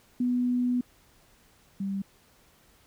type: tone pair in turn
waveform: sine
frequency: 246.9 / 195.96 Hz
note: B3 / G3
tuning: 0 / 0 cents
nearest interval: major third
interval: 400 cents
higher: first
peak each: -23 / -28 dBFS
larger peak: first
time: 0.2-0.81 / 1.8-2.02 s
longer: first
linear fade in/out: 5 ms
effects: pink hiss -61 dBFS RMS until 2.86 s